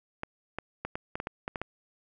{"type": "clicks", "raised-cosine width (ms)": 0.5, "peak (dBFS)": -18, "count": 10, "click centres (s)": [0.234, 0.586, 0.85, 0.955, 1.155, 1.201, 1.271, 1.479, 1.558, 1.616], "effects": []}